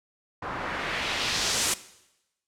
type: noise with low-pass filter sweep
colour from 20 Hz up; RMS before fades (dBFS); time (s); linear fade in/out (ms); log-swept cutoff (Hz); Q
white; -29; 0.42-1.74; 5; 1000 to 8900; 1.3
effects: noise-tail reverb RT60 0.9 s tail -17 dB re dry